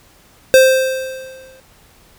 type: tone with exponential decay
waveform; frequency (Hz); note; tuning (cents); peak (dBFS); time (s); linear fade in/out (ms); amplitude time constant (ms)
square; 523.3; C5; 0; -4; 0.54-1.6; 0; 230
effects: pink hiss -49 dBFS RMS until 2.18 s